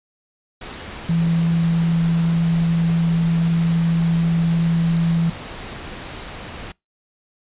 sine tone in noise, 166.7 Hz, E3, 20 cents sharp, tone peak -15 dBFS, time 1.09-5.3 s, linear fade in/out 5 ms, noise pink, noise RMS -33 dBFS, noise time 0.61-6.72 s, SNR +15 dB, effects noise-tail reverb RT60 0.2 s tail -25 dB re dry + resampled to 8000 Hz

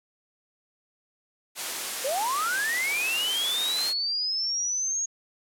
white noise, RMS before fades -31 dBFS, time 1.55-3.94 s, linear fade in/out 50 ms
sine linear sweep, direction up, 493.9 to 6645 Hz, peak -25 dBFS, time 2.04-5.06 s, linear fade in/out 10 ms
effects high-pass 300 Hz 12 dB/octave + low-pass 12000 Hz 12 dB/octave

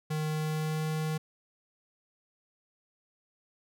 square tone with pitch glide, 154.5 to 156.2 Hz, D#3 to D#3, -12 to +7 cents, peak -30 dBFS, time 0.1-1.18 s, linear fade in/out 10 ms, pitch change +19 cents, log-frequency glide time 0.25-0.85 s, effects none

